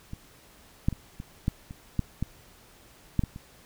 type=clicks; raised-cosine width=5 ms; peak=-24 / -10 / -22 / -24 / -12 / -27 / -12 / -15 / -10 / -16 / -27 dBFS; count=11; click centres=0.134 / 0.885 / 0.927 / 1.201 / 1.481 / 1.709 / 1.993 / 2.226 / 3.193 / 3.237 / 3.361 s; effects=pink hiss -55 dBFS RMS until 3.65 s